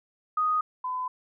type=tone pair in turn; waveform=sine; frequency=1244.5 / 1010.8 Hz; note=D#6 / B5; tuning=0 / +40 cents; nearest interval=major third; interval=360 cents; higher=first; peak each=-22 / -28 dBFS; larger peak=first; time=0.37-0.61 / 0.84-1.08 s; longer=neither; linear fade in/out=5 ms; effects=none